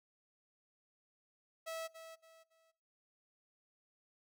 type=tone with echo; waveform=sawtooth; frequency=651 Hz; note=E5; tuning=22 cents flat; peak=-37 dBFS; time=1.66-1.88 s; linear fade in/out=20 ms; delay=280 ms; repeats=3; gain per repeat=-10 dB; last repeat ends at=2.72 s; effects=noise-tail reverb RT60 0.6 s tail -22 dB re dry